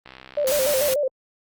click train, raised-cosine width 0.3 ms, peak -24 dBFS, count 48, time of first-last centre 0.06-0.785 s, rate 64.8 Hz
sine tone with vibrato, 554.4 Hz, C#5, in tune, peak -19 dBFS, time 0.37-1.08 s, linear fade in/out 5 ms, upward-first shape square, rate 6.8 Hz, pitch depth 100 cents each way
white noise, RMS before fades -26 dBFS, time 0.47-0.94 s, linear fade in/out 2 ms
effects Opus 24 kbps

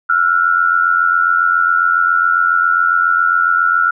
sine tone pair together, 1344.7 / 1432 Hz, E6 / F6, +34 / +43 cents, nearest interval minor second, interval 109 cents, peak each -13 dBFS, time 0.09-3.91 s, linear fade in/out 10 ms, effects none

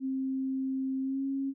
sine tone with pitch glide, 265.1 to 272.1 Hz, C4 to C#4, +23 to -32 cents, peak -29 dBFS, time 0-1.54 s, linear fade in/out 50 ms, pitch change +45 cents, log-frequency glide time 1.01-1.25 s, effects none

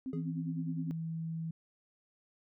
sine tone with tremolo, 261.6 Hz, C4, in tune, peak -34 dBFS, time 0.06-0.91 s, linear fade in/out 0 ms, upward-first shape sine, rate 9.8 Hz, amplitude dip 95%
sine tone, 162.9 Hz, E3, 20 cents flat, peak -35 dBFS, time 0.13-1.51 s, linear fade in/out 5 ms
triangle tone with exponential decay, 415.3 Hz, G#4, in tune, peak -36 dBFS, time 0.13-0.3 s, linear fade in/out 2 ms, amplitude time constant 35 ms
effects none

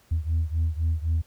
sine beating tone pair, 79.5 / 83.4 Hz, D#2 / E2, +38 / +21 cents, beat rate 3.9 Hz, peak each -23 / -25 dBFS, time 0.11-1.22 s, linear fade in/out 10 ms, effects tanh soft clip ceiling -18 dBFS + pink hiss -60 dBFS RMS until 1.26 s

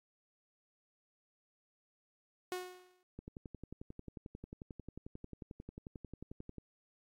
sawtooth tone with exponential decay, 364.3 Hz, F#4, 27 cents flat, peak -32 dBFS, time 2.52-3.03 s, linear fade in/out 1 ms, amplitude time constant 110 ms
click train, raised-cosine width 3 ms, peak -33 dBFS, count 39, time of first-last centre 3.19-6.583 s, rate 11.2 Hz
effects AAC 64 kbps

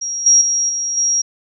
sine tone with level steps, 5650 Hz, F8, 19 cents sharp, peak -20 / -7 / -14 / -18 / -13 dBFS, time 0.01-1.22 s, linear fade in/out 10 ms, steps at 0.26 / 0.41 / 0.69 / 0.97 s, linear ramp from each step 5 ms, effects none

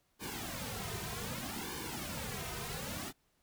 pink noise with flanger, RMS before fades -41 dBFS, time 0.19-3.13 s, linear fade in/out 50 ms, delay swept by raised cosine 1.5 to 3.6 ms, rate 0.64 Hz, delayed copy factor -0.85, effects pink hiss -75 dBFS RMS until 3.42 s

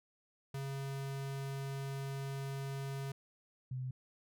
square / sine tone pair in turn, 137 / 128.39 Hz, C#3 / C3, -20 / -32 cents, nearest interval minor second, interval 112 cents, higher first, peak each -39 / -37 dBFS, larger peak second, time 0.54-3.12 / 3.71-3.91 s, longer first, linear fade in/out 5 ms, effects none

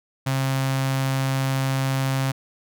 sawtooth tone with notch filter, 134 Hz, C3, 42 cents sharp, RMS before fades -23 dBFS, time 0.26-2.32 s, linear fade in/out 10 ms, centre 370 Hz, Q 1.3, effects none

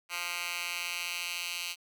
10% pulse tone with high-pass filter sweep, 174.61 Hz, F3, in tune, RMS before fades -36 dBFS, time 0.09-1.76 s, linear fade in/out 50 ms, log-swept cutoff 1800 to 3000 Hz, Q 1.7, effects none

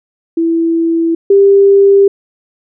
sine tone pair in turn, 331 / 396.6 Hz, E4 / G4, +7 / +20 cents, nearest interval minor third, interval 313 cents, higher second, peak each -9 / -3 dBFS, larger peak second, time 0.37-1.15 / 1.3-2.08 s, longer neither, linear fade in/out 5 ms, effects none

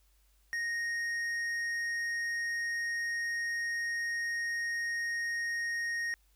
triangle tone with tanh clipping, 1864 Hz, A#6, 1 cent flat, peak -33 dBFS, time 0.53-6.14 s, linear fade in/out 0 ms, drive 12 dB, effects added 50 Hz sine -65 dBFS peak until 6.35 s + white hiss -72 dBFS RMS until 6.35 s

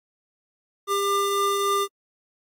square tone pair together, 399.8 / 1195.9 Hz, G4 / D6, +34 / +31 cents, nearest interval octave + perfect fifth, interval 1897 cents, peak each -25 / -24 dBFS, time 0.87-1.88 s, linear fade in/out 50 ms, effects AAC 64 kbps

